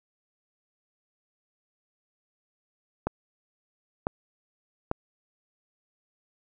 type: clicks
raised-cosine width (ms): 1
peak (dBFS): -12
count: 3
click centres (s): 3.07 / 4.069 / 4.914
effects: none